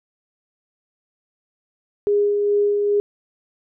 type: tone with tremolo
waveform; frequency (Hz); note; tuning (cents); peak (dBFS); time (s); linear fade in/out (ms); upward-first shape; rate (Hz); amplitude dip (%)
sine; 410.2; G#4; -21; -14; 2.07-3; 0; sine; 2.4; 30
effects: none